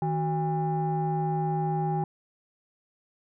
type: tone cluster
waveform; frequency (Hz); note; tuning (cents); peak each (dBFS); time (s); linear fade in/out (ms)
sine; 157.4 / 372.7 / 810; D#3 / F#4 / G#5; +20 / +13 / -43; -26 / -32 / -28; 0.02-2.04; 2
effects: tanh soft clip ceiling -19 dBFS